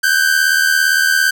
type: tone pair together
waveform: 45% pulse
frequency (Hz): 1513 / 1590.6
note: F#6 / G6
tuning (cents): +38 / +25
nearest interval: minor second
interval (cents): 87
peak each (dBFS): -14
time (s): 0.03-1.31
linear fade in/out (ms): 10
effects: none